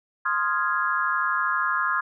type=chord; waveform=sine; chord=F minor seventh; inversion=second; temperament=equal; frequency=1046.5 / 1244.5 / 1396.9 / 1661.2 Hz; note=C6 / Eb6 / F6 / Ab6; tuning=0 / 0 / 0 / 0 cents; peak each=-27 dBFS; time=0.25-2.01 s; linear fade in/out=10 ms; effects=none